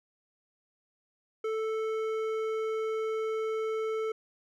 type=tone with hard clipping; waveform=sine; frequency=440 Hz; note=A4; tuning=in tune; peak=-31 dBFS; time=1.44-4.12 s; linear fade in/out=5 ms; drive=10 dB; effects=none